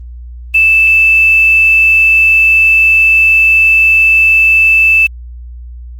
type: tone with quantisation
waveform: sine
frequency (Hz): 2637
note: E7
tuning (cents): 0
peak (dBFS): -4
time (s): 0.54-5.07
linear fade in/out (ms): 10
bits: 5
effects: added 60 Hz sine -25 dBFS peak until 5.99 s + Opus 24 kbps